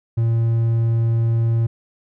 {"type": "tone", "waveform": "triangle", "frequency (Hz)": 114.9, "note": "A#2", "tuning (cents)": -25, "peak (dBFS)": -13, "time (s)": [0.17, 1.67], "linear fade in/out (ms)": 10, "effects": []}